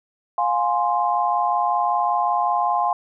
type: chord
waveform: sine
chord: F minor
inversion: none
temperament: equal with one note detuned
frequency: 705.3 / 830.6 / 1046.5 Hz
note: F5 / Ab5 / C6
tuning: +17 / 0 / 0 cents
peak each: -22 dBFS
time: 0.38-2.93 s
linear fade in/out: 2 ms
effects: none